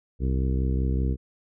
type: harmonic tone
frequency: 65.2 Hz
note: C2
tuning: 5 cents flat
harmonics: 1 / 2 / 3 / 4 / 5 / 6 / 7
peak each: -23 / -29 / -33 / -35 / -37 / -39 / -40 dBFS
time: 0.19-1.17 s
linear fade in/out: 50 ms
effects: none